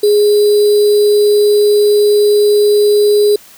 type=tone with sample-and-hold; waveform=sine; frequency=415.3 Hz; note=G#4; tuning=in tune; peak=-6 dBFS; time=0.03-3.36 s; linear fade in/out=5 ms; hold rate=4410 Hz; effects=white hiss -40 dBFS RMS until 3.57 s